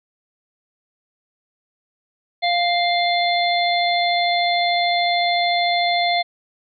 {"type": "harmonic tone", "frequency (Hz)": 698.5, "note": "F5", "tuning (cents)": 0, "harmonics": [1, 3, 5, 6], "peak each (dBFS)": [-18, -23, -25, -26], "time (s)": [2.42, 6.23], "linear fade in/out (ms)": 20, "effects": []}